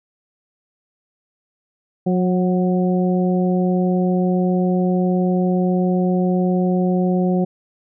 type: harmonic tone with a mistuned harmonic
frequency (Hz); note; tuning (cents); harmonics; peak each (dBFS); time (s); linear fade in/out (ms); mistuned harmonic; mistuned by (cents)
181.5; F#3; -33; 1 / 2 / 3 / 4; -16 / -22 / -26 / -28; 2.06-7.45; 10; 4; +28
effects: none